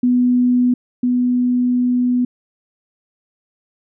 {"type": "tone pair in turn", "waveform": "sine", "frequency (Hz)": [247.4, 247.4], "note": ["B3", "B3"], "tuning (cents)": [3, 3], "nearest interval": "unison", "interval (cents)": 0, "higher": "neither", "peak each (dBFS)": [-11, -13], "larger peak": "first", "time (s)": [[0.03, 0.74], [1.03, 2.25]], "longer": "second", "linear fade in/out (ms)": 5, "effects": []}